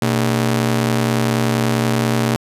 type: ring-modulated tone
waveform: sawtooth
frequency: 174.61 Hz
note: F3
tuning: in tune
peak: -8 dBFS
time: 0.02-2.36 s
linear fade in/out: 0 ms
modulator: 52.1 Hz
effects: resampled to 32000 Hz